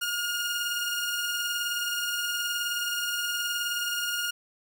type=tone pair together; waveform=sawtooth; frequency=1427 / 2835 Hz; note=F6 / F7; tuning=+37 / +25 cents; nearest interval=octave; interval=1188 cents; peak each=-26 / -29 dBFS; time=0.01-4.31 s; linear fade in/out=10 ms; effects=none